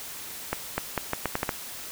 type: accelerating click train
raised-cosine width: 0.5 ms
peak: -10 dBFS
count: 8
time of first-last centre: 0.53-1.492 s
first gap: 250 ms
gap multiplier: 0.79
effects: white hiss -39 dBFS RMS until 1.91 s